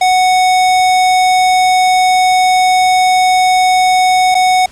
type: tone with dropouts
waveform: square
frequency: 740 Hz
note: F#5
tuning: in tune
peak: -8 dBFS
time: 0.01-4.66 s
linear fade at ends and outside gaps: 5 ms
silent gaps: 4.345-4.35 s
effects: pink hiss -40 dBFS RMS until 4.71 s + low-pass 9000 Hz 12 dB/octave